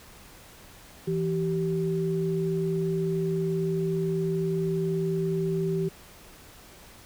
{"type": "tone pair together", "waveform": "sine", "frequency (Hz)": [164.81, 386.1], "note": ["E3", "G4"], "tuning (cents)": [0, -26], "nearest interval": "octave + minor third", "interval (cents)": 1474, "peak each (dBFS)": -27, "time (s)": [1.07, 5.89], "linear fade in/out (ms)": 10, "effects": ["pink hiss -50 dBFS RMS until 7.05 s"]}